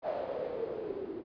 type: noise with low-pass filter sweep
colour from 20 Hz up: blue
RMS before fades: -37 dBFS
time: 0.02-1.24 s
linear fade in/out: 50 ms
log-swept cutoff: 650 to 340 Hz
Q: 7.3
effects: resampled to 11025 Hz